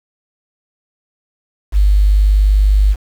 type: tone with quantisation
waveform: sine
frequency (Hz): 50.3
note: G1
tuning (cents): +45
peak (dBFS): -7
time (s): 1.72-2.96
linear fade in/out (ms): 50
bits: 6
effects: none